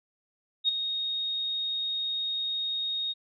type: tone with ADSR envelope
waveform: sine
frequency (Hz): 3729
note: A#7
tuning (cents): 0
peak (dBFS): -19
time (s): 0.64-3.14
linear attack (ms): 44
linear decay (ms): 13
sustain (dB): -9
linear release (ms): 30
effects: none